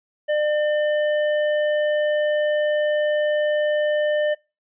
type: tone with hard clipping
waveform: sine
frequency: 600 Hz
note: D5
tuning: 37 cents sharp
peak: -20 dBFS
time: 0.28-4.35 s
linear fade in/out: 20 ms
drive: 10 dB
effects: noise-tail reverb RT60 0.3 s tail -25 dB re dry + resampled to 8000 Hz